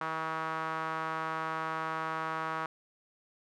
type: tone with band-pass filter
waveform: sawtooth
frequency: 160 Hz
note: D#3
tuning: 49 cents sharp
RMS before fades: -35 dBFS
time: 0.01-2.66 s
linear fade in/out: 2 ms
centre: 1200 Hz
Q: 2.8
effects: none